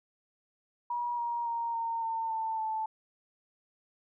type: tone with pitch steps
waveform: sine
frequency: 960 / 945.7 / 931.6 / 917.7 / 904 / 890.6 / 877.3 Hz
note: B5 / A#5 / A#5 / A#5 / A5 / A5 / A5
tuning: -49 / +25 / -1 / -27 / +47 / +21 / -5 cents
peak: -30 dBFS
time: 0.9-2.86 s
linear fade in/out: 5 ms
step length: 280 ms
effects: none